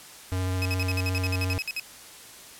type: tone with vibrato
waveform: square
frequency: 92.5 Hz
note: F#2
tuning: in tune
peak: -26 dBFS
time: 0.32-1.58 s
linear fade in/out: 0 ms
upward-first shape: sine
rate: 14 Hz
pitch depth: 14 cents each way
type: tone bursts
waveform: 30% pulse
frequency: 2552 Hz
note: D#7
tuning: 43 cents sharp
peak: -25 dBFS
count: 14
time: 0.62-1.797 s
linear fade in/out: 0 ms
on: 33 ms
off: 55 ms
effects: white hiss -46 dBFS RMS until 2.59 s + low-pass 12000 Hz 12 dB/octave